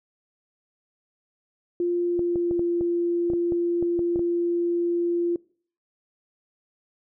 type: tone with pitch glide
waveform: sine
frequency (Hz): 349.2 to 345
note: F4 to F4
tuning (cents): 0 to -21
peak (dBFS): -21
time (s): 1.8-5.36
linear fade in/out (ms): 2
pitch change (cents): -21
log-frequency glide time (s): 2.04-2.66
type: clicks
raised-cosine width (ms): 2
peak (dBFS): -20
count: 12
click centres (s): 2.193 / 2.358 / 2.511 / 2.594 / 2.81 / 3.301 / 3.335 / 3.522 / 3.826 / 3.992 / 4.159 / 4.193
effects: noise-tail reverb RT60 0.5 s tail -24 dB re dry